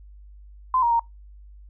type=tone with pitch steps; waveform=sine; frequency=1027 / 942 / 930 Hz; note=C6 / A#5 / A#5; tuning=-33 / +18 / -4 cents; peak=-17 dBFS; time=0.74-0.995 s; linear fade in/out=2 ms; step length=85 ms; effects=noise-tail reverb RT60 0.2 s tail -26 dB re dry + added 50 Hz sine -43 dBFS peak until 1.69 s